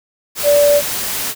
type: tone in noise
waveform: sine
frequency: 580 Hz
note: D5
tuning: 22 cents flat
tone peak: -8 dBFS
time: 0.43-0.82 s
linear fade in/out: 50 ms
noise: white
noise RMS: -21 dBFS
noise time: 0.35-1.35 s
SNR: +10 dB
effects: none